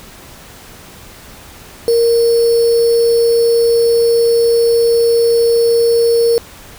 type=tone with sample-and-hold; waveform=sine; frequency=466.2 Hz; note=A#4; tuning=in tune; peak=-8 dBFS; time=1.88-6.38 s; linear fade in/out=0 ms; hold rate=4900 Hz; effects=pink hiss -37 dBFS RMS until 6.78 s